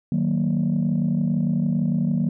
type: chord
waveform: sine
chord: D# minor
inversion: none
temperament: just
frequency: 155.56 / 186.68 / 233.3 Hz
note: D#3 / F#3 / A#3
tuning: 0 / +16 / +2 cents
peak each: -22 dBFS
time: 0.12-2.29 s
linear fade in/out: 2 ms
effects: tanh soft clip ceiling -14 dBFS